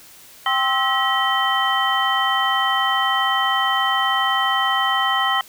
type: tone cluster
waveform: sine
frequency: 784 / 1057 / 1305 / 1920 / 3086 Hz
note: G5 / C6 / E6 / B6 / G7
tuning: 0 / +17 / -18 / -49 / -28 cents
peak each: -23 dBFS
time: 0.46-5.41 s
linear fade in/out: 2 ms
effects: white hiss -45 dBFS RMS until 5.48 s